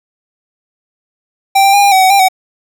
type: tone with pitch steps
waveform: square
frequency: 783 / 788 / 809 / 803 / 758 / 752 / 795 / 753 Hz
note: G5 / G5 / G#5 / G5 / F#5 / F#5 / G5 / F#5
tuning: -2 / +9 / -46 / +41 / +42 / +28 / +24 / +30 cents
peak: -6 dBFS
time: 1.55-2.286 s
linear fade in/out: 10 ms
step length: 92 ms
effects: none